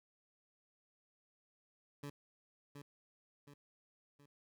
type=tone with echo; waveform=20% pulse; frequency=143.5 Hz; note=D3; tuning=40 cents flat; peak=-39 dBFS; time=2.03-2.1 s; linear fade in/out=5 ms; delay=720 ms; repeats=3; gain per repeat=-6 dB; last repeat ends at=4.26 s; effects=none